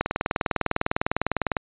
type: click train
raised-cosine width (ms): 0.5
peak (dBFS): -7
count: 32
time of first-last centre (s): 0.01-1.568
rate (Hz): 19.9
effects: resampled to 8000 Hz